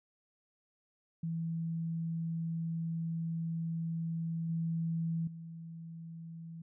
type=tone with level steps; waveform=sine; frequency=164.81 Hz; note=E3; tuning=in tune; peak=-33 / -31 / -43 dBFS; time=1.23-6.62 s; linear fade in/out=5 ms; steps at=4.49 / 5.27 s; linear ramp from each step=5 ms; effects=none